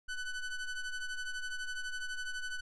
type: ring-modulated tone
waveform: square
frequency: 751 Hz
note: F#5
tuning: 26 cents sharp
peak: -34 dBFS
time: 0.08-2.61 s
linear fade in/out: 10 ms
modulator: 745 Hz
effects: resampled to 22050 Hz